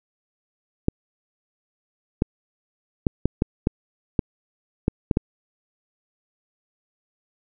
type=clicks; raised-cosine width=3 ms; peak=-5 dBFS; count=10; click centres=0.884 / 2.221 / 3.068 / 3.256 / 3.421 / 3.671 / 4.192 / 4.881 / 5.112 / 5.171 s; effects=none